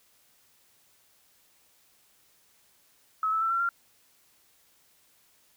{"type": "tone with pitch steps", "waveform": "sine", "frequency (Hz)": [1288, 1311.3, 1335, 1359.1, 1383.6], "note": ["E6", "E6", "E6", "F6", "F6"], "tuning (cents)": [-41, -9, 22, -48, -17], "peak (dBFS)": -24, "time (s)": [3.23, 3.69], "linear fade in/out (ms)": 2, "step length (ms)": 92, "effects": ["white hiss -64 dBFS RMS until 5.56 s"]}